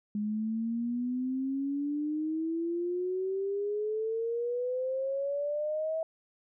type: exponential sweep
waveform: sine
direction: up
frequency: 206.8 to 650 Hz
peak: -29 dBFS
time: 0.15-6.03 s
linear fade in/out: 2 ms
effects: none